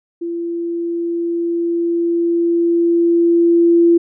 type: tone with level ramp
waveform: sine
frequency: 340 Hz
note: F4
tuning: 46 cents flat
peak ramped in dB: -20 to -7 dBFS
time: 0.21-3.98 s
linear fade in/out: 10 ms
effects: none